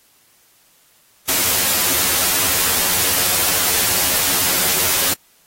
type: noise with comb filter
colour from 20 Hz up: white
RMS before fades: -17 dBFS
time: 1.28-5.14 s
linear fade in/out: 10 ms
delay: 11 ms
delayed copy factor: +1
effects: white hiss -55 dBFS RMS until 5.46 s + AAC 48 kbps